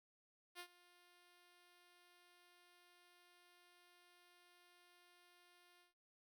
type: tone with ADSR envelope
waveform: 5% pulse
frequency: 353.2 Hz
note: F4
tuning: 20 cents sharp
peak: -37 dBFS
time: 0.55-5.94 s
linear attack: 46 ms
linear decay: 74 ms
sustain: -20 dB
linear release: 140 ms
effects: none